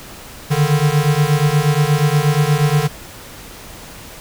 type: beating tone pair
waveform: square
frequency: 144 / 152.4 Hz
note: D3 / D#3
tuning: -34 / -36 cents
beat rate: 8.4 Hz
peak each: -16 dBFS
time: 0.5-2.88 s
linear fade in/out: 20 ms
effects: pink hiss -36 dBFS RMS until 4.2 s